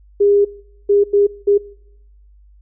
sine tone bursts at uneven times, 405.6 Hz, G#4, 41 cents flat, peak -9 dBFS, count 4, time 0.2-0.45 / 0.89-1.04 / 1.13-1.27 / 1.47-1.58 s, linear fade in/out 10 ms, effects noise-tail reverb RT60 0.8 s tail -23 dB re dry + added 50 Hz sine -44 dBFS peak until 2.61 s

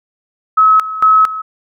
sine tone with tremolo, 1286 Hz, E6, 43 cents flat, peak -5 dBFS, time 0.57-1.42 s, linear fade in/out 10 ms, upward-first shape square, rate 2.2 Hz, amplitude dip 80%, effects none

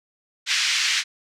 pink band-pass noise, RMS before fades -22 dBFS, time 0.46-1.04 s, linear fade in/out 50 ms, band 1800 to 6300 Hz, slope 24 dB/octave, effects none

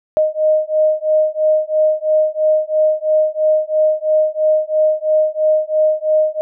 sine beating tone pair, 618 / 621 Hz, D#5 / D#5, -12 / -3 cents, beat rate 3 Hz, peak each -15 dBFS, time 0.17-6.41 s, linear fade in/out 0 ms, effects none

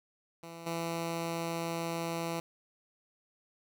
10% pulse tone with level steps, 167.1 Hz, E3, 24 cents sharp, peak -36 / -25 dBFS, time 0.43-2.4 s, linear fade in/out 2 ms, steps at 0.66 s, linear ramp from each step 10 ms, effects none

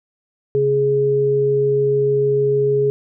sine tone pair together, 136.7 / 416.8 Hz, C#3 / G#4, -24 / +6 cents, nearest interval octave + perfect fifth, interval 1930 cents, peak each -22 / -14 dBFS, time 0.55-2.9 s, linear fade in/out 0 ms, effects none

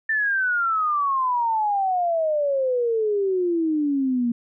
sine exponential sweep, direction down, 1792 to 233.1 Hz, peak -19 dBFS, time 0.09-4.32 s, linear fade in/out 5 ms, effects none

